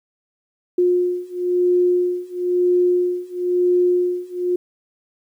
sine beating tone pair, 357 / 358 Hz, F4 / F4, +38 / +43 cents, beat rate 1 Hz, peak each -19 / -18 dBFS, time 0.78-4.56 s, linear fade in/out 5 ms, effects 9-bit

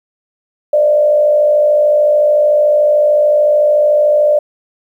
sine tone with frequency modulation, 597 Hz, D5, 28 cents sharp, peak -7 dBFS, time 0.73-4.39 s, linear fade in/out 5 ms, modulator 53.6 Hz, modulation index 0.53, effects 8-bit

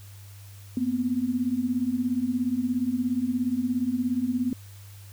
sine beating tone pair, 236.8 / 253.8 Hz, A#3 / B3, +27 / +47 cents, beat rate 17 Hz, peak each -28 / -25 dBFS, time 0.77-4.53 s, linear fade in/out 2 ms, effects added 99 Hz sine -43 dBFS peak until 5.12 s + white hiss -53 dBFS RMS until 5.12 s

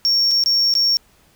sine tone with dropouts, 5510 Hz, F8, 24 cents flat, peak -11 dBFS, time 0.05-0.97 s, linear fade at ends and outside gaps 0 ms, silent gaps 0.311-0.315 / 0.438-0.46 / 0.739-0.752 s, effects tanh soft clip ceiling -12 dBFS + pink hiss -55 dBFS RMS until 1.35 s

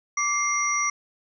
sine tone cluster, 1165 / 2110 / 5790 Hz, D6 / C7 / F#8, -14 / +14 / -38 cents, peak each -26 dBFS, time 0.17-0.9 s, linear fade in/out 5 ms, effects none

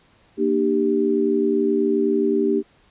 sine chord, G minor, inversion first, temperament equal with one note detuned, 233.1 / 300.7 / 392 Hz, Bb3 / D4 / G4, 0 / +41 / 0 cents, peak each -23 / -22 / -19 dBFS, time 0.37-2.63 s, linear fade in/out 50 ms, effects pink hiss -57 dBFS RMS until 2.9 s + resampled to 8000 Hz

